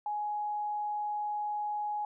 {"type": "tone", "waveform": "sine", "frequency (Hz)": 836, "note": "G#5", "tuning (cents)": 11, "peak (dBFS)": -31, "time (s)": [0.06, 2.05], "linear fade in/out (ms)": 2, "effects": []}